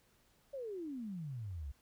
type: exponential sweep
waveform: sine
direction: down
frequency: 574 to 64.1 Hz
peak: -40 dBFS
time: 0.53-1.72 s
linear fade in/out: 10 ms
effects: pink hiss -71 dBFS RMS until 1.81 s